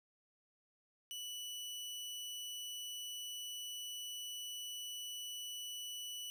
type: tone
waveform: sawtooth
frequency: 2960 Hz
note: F#7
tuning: in tune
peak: -40 dBFS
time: 1.11-6.3 s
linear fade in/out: 0 ms
effects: none